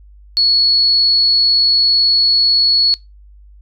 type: tone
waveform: sine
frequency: 4379 Hz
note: C#8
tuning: 22 cents flat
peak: -10 dBFS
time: 0.37-2.94 s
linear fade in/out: 0 ms
effects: noise-tail reverb RT60 0.2 s tail -22 dB re dry + added 50 Hz sine -39 dBFS peak until 3.61 s